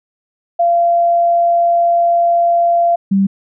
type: tone pair in turn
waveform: sine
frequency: 687 / 195.3 Hz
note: F5 / G3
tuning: -29 / -6 cents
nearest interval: octave + minor seventh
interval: 2177 cents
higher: first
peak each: -9 dBFS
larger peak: neither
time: 0.59-2.96 / 3.11-3.27 s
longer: first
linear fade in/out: 10 ms
effects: none